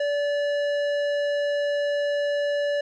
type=tone with tanh clipping; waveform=sine; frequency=578 Hz; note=D5; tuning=28 cents flat; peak=-24 dBFS; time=0-2.81 s; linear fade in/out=5 ms; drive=14 dB; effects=none